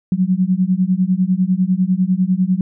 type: beating tone pair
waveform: sine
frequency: 180 / 190 Hz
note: F#3 / F#3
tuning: -47 / +46 cents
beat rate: 10 Hz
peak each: -16 dBFS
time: 0.12-2.61 s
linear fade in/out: 2 ms
effects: none